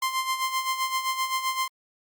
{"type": "tone with tremolo", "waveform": "sawtooth", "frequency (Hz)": 1046.5, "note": "C6", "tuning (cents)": 0, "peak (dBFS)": -19, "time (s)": [0.02, 1.68], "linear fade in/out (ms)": 5, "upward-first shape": "sine", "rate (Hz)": 7.7, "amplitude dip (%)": 65, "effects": ["Opus 48 kbps"]}